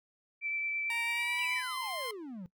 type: tone with vibrato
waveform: sine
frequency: 2327 Hz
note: D7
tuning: 17 cents flat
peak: -32 dBFS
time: 0.41-1.63 s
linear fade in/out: 50 ms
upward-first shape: sine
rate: 9.2 Hz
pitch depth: 9 cents each way
type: tone with pitch glide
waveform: 15% pulse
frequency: 932.3 to 1046.5 Hz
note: A#5 to C6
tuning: 0 to 0 cents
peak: -30 dBFS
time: 0.9-2.11 s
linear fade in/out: 2 ms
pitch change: +200 cents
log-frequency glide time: 1.06-1.87 s
type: exponential sweep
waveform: triangle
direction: down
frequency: 3059 to 169.7 Hz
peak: -38 dBFS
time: 1.39-2.46 s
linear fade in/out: 0 ms
effects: noise-tail reverb RT60 0.1 s tail -19 dB re dry